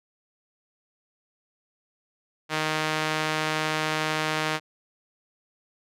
sawtooth tone with band-pass filter, 155.56 Hz, D#3, in tune, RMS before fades -27 dBFS, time 2.49-4.6 s, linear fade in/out 50 ms, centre 2200 Hz, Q 0.59, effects none

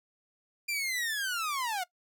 sawtooth linear sweep, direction down, 2400 to 698.5 Hz, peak -27 dBFS, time 0.68-1.84 s, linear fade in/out 10 ms, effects noise-tail reverb RT60 0.1 s tail -20 dB re dry

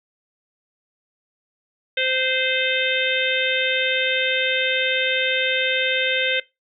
harmonic tone, 519 Hz, C5, 14 cents flat, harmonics 1 / 3 / 4 / 5 / 6 / 7, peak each -26 / -26 / -26 / -26 / -26 / -26 dBFS, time 1.97-6.4 s, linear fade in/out 5 ms, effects noise-tail reverb RT60 0.2 s tail -19 dB re dry

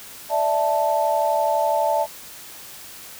sine chord, D suspended second, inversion none, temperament equal, 587.3 / 659.3 / 880 Hz, D5 / E5 / A5, 0 / 0 / 0 cents, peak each -23 / -22 / -21 dBFS, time 0.29-2.07 s, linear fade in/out 50 ms, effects white hiss -40 dBFS RMS until 3.19 s

